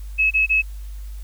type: tone bursts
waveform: sine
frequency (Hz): 2581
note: E7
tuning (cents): -37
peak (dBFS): -14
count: 3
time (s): 0.18-0.622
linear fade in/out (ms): 20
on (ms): 130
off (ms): 26
effects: added 50 Hz sine -30 dBFS peak until 1.23 s + white hiss -52 dBFS RMS until 1.23 s